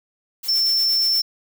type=noise with tremolo; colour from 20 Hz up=blue; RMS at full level=-31 dBFS; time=0.43-1.22 s; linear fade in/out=10 ms; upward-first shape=sine; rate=8.5 Hz; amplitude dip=60%
type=tone; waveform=sine; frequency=5370 Hz; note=E8; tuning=31 cents sharp; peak=-16 dBFS; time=0.48-1.22 s; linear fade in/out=10 ms
effects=none